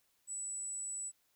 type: tone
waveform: sine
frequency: 7902 Hz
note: B8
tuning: in tune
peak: -36 dBFS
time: 0.27-1.12 s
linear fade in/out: 50 ms
effects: tanh soft clip ceiling -37 dBFS + white hiss -75 dBFS RMS until 1.35 s